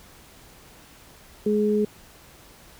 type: tone pair together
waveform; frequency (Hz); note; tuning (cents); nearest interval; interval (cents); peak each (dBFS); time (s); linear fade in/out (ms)
sine; 210 / 420.8; G#3 / G#4; +19 / +23; octave; 1204; -22 / -21; 1.46-1.85; 5
effects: pink hiss -50 dBFS RMS until 2.79 s